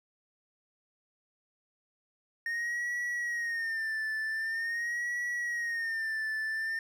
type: tone with vibrato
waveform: triangle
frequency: 1842 Hz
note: A#6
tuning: 21 cents flat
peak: -29 dBFS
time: 2.46-6.79 s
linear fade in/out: 2 ms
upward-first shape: sine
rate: 0.45 Hz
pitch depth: 83 cents each way
effects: none